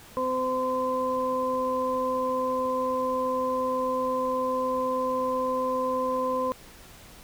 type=harmonic tone; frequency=257 Hz; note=C4; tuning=31 cents flat; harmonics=1 / 2 / 4; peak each=-33 / -27 / -28 dBFS; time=0.17-6.52 s; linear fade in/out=0 ms; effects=pink hiss -49 dBFS RMS until 7.23 s